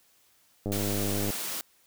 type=click train; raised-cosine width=2 ms; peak=-19 dBFS; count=66; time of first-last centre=0.66-1.304 s; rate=101 Hz
type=high-pass noise; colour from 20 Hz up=white; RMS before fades=-34 dBFS; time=0.72-1.61 s; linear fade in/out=0 ms; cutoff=150 Hz; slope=48 dB/octave
effects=white hiss -64 dBFS RMS until 1.86 s